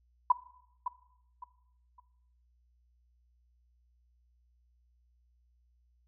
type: tone with echo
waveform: sine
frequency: 987.8 Hz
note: B5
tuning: in tune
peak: -18 dBFS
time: 0.3-0.32 s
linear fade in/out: 5 ms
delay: 560 ms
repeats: 3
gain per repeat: -11 dB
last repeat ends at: 2 s
effects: noise-tail reverb RT60 0.8 s tail -17 dB re dry + added 60 Hz sine -66 dBFS peak until 6.07 s